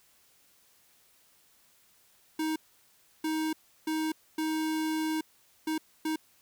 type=tone bursts at uneven times; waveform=square; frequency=314.6 Hz; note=D#4; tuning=19 cents sharp; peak=-29 dBFS; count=6; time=2.39-2.56 / 3.24-3.53 / 3.87-4.12 / 4.38-5.21 / 5.67-5.78 / 6.05-6.16 s; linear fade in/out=5 ms; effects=white hiss -64 dBFS RMS until 6.41 s

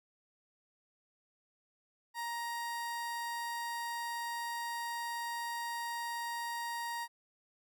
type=tone; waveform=30% pulse; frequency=939 Hz; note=A#5; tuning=12 cents sharp; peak=-34 dBFS; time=2.14-7.08 s; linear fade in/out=50 ms; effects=none

